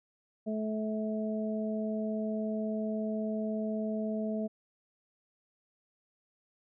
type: harmonic tone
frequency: 216.4 Hz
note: A3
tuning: 29 cents flat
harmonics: 1 / 2 / 3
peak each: -32 / -39 / -37 dBFS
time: 0.46-4.48 s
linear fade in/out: 20 ms
effects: none